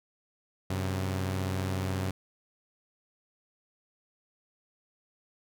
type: tone pair together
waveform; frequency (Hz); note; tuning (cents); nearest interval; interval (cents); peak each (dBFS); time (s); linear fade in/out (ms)
sawtooth; 94.2 / 133.22; F#2 / C3; +32 / +32; tritone; 600; -26 / -33; 0.7-2.11; 5
effects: none